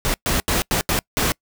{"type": "noise bursts at uneven times", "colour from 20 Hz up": "pink", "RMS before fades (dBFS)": -20, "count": 6, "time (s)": [[0.05, 0.14], [0.26, 0.4], [0.48, 0.62], [0.71, 0.81], [0.89, 0.99], [1.17, 1.32]], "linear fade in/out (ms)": 0, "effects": ["noise-tail reverb RT60 0.1 s tail -26 dB re dry"]}